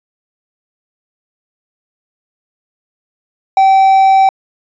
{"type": "tone", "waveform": "triangle", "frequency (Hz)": 772, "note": "G5", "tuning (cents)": -27, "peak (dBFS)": -3, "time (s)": [3.57, 4.29], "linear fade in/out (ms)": 2, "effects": ["resampled to 16000 Hz"]}